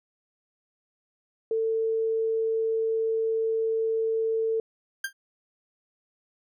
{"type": "tone", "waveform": "sine", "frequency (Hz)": 447.2, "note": "A4", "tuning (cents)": 28, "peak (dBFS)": -23, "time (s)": [1.51, 4.6], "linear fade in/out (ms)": 2}
{"type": "tone with exponential decay", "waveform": "40% pulse", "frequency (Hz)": 1589, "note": "G6", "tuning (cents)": 23, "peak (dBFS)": -23, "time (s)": [5.04, 5.13], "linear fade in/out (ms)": 5, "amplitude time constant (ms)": 19}
{"effects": []}